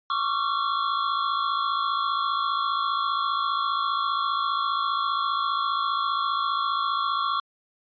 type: tone cluster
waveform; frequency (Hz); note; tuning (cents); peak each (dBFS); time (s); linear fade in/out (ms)
square; 1103 / 1158 / 1364; C#6 / D6 / F6; -9 / -25 / -41; -27 / -29 / -30; 0.1-7.4; 2
effects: resampled to 11025 Hz